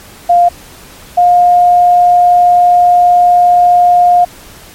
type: tone pair in turn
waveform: sine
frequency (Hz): 700 / 709.4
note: F5 / F5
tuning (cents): +4 / +27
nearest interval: unison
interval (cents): 23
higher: second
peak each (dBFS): -3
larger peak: neither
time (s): 0.29-0.49 / 1.17-4.25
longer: second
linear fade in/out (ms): 10
effects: pink hiss -35 dBFS RMS until 4.74 s + MP3 64 kbps